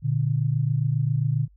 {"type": "tone pair together", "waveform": "sine", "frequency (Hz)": [119.4, 146.84], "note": ["A#2", "D3"], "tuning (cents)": [42, 0], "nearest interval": "major third", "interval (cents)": 358, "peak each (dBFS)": -23, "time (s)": [0.02, 1.48], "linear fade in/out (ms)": 50, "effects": ["added 50 Hz sine -52 dBFS peak until 1.56 s"]}